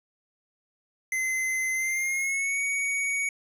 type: tone with pitch glide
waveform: square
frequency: 2056 to 2242 Hz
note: C7 to C#7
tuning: -31 to +19 cents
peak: -26 dBFS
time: 1.12-3.29 s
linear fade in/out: 2 ms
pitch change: +150 cents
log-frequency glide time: 1.72-2.61 s
effects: resampled to 32000 Hz + 10-bit